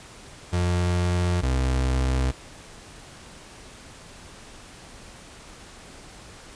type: tone pair in turn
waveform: 35% pulse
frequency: 88.5 / 64.74 Hz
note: F2 / C2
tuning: +23 / -18 cents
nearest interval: perfect fourth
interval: 541 cents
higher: first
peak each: -19 dBFS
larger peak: neither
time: 0.52-1.42 / 1.42-2.32 s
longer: neither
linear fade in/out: 20 ms
effects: pink hiss -45 dBFS RMS until 6.55 s + resampled to 22050 Hz